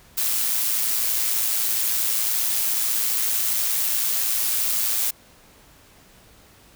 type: noise with amplitude modulation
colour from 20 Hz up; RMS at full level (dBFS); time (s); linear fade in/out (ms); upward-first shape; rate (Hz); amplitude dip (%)
blue; -21; 0.17-5.11; 10; sine; 112; 35
effects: pink hiss -52 dBFS RMS until 6.75 s